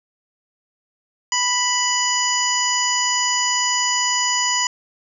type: harmonic tone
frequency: 987.8 Hz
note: B5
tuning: in tune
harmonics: 1 / 2 / 3 / 5 / 6 / 7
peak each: -23 / -25 / -25 / -26 / -28 / -22 dBFS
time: 1.32-4.67 s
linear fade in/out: 2 ms
effects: none